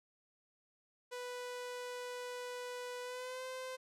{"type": "tone with pitch glide", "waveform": "sawtooth", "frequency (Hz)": [493.9, 515.8], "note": ["B4", "C5"], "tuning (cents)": [0, -25], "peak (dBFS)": -38, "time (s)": [1.11, 3.77], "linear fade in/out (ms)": 20, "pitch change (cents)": 75, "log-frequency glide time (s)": [3.02, 3.43], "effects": ["low-pass 11000 Hz 12 dB/octave"]}